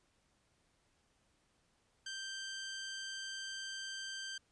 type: tone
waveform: 15% pulse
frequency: 1568 Hz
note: G6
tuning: in tune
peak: -35 dBFS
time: 2.06-4.38 s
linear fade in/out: 5 ms
effects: pink hiss -75 dBFS RMS until 4.51 s + resampled to 22050 Hz